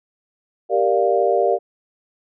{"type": "chord", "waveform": "sine", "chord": "G minor seventh", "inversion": "none", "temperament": "equal", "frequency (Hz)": [392, 466.2, 587.3, 698.5], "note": ["G4", "Bb4", "D5", "F5"], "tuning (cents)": [0, 0, 0, 0], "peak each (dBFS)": -20, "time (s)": [0.69, 1.59], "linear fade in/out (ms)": 50, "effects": []}